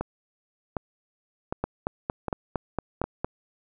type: two click trains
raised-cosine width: 1 ms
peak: -12 / -14 dBFS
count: 8 / 5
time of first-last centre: 1.64-3.246 / 0.01-3.04 s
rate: 4.36 / 1.32 Hz
effects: none